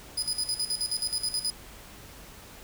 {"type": "tone with tremolo", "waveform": "30% pulse", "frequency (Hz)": 4978, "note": "D#8", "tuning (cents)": 0, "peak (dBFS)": -23, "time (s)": [0.17, 1.51], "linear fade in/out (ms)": 10, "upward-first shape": "square", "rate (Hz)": 9.4, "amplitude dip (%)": 75, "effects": ["added 50 Hz sine -54 dBFS peak until 2.63 s", "pink hiss -48 dBFS RMS until 2.63 s"]}